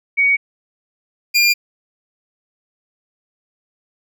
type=tone pair in turn; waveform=sine / 25% pulse; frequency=2245 / 2401 Hz; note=C#7 / D7; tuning=+21 / +38 cents; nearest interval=minor second; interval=117 cents; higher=second; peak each=-11 / -7 dBFS; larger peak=second; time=0.17-0.37 / 1.34-1.54 s; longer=neither; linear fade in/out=20 ms; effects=none